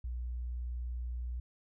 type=tone; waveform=sine; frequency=60.6 Hz; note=B1; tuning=32 cents flat; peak=-35 dBFS; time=0.04-1.4 s; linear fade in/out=5 ms; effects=none